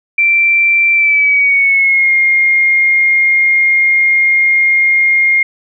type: tone with pitch glide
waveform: sine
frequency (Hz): 2349 to 2129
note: D7 to C7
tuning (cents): 0 to +30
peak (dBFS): -7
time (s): 0.18-5.43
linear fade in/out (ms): 5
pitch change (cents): -170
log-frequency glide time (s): 0.93-2.13
effects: none